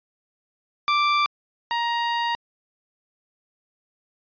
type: tone pair in turn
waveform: sawtooth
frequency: 1174.7 / 939.9 Hz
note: D6 / A#5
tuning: 0 / +14 cents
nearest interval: major third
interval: 386 cents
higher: first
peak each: -14 / -18 dBFS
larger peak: first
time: 0.88-1.26 / 1.71-2.35 s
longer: second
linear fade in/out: 0 ms
effects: resampled to 11025 Hz